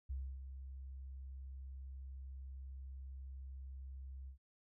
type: tone with ADSR envelope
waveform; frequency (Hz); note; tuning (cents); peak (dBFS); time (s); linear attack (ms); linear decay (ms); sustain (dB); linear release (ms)
sine; 66.4; C2; +26; -38; 0.09-4.38; 15; 280; -8; 99
effects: none